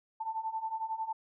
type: beating tone pair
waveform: sine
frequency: 880 / 891 Hz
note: A5 / A5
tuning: 0 / +22 cents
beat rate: 11 Hz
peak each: -38 / -35 dBFS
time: 0.2-1.13 s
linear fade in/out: 10 ms
effects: none